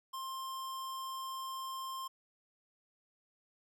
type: tone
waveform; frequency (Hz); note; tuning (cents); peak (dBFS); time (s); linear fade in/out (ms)
square; 1056; C6; +16; -40; 0.13-2.08; 10
effects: none